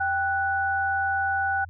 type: tone pair together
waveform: sine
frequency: 784 / 1480 Hz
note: G5 / F#6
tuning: 0 / 0 cents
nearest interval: major seventh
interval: 1100 cents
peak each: -25 dBFS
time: 0-1.65 s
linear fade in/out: 10 ms
effects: added 86 Hz sine -40 dBFS peak until 1.69 s